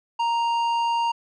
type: tone with tanh clipping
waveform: triangle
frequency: 932.3 Hz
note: A#5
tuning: in tune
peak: -22 dBFS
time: 0.19-1.12 s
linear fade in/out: 10 ms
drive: 14 dB
effects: none